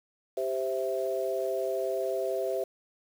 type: chord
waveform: sine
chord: C major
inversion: second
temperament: equal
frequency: 392 / 523.3 / 659.3 Hz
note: G4 / C5 / E5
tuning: 0 / 0 / 0 cents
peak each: -32 dBFS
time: 0.37-2.64 s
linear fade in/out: 5 ms
effects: 8-bit